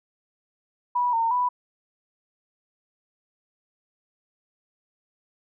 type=tone with pitch steps; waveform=sine; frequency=978 / 913 / 988 Hz; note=B5 / A#5 / B5; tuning=-17 / -36 / 0 cents; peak=-20 dBFS; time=0.95-1.49 s; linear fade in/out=10 ms; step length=180 ms; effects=none